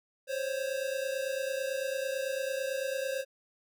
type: tone pair together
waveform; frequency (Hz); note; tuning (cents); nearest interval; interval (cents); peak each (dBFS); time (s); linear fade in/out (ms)
square; 525.4 / 554.4; C5 / C#5; +7 / 0; minor second; 93; -34 / -36; 0.27-3.25; 50
effects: none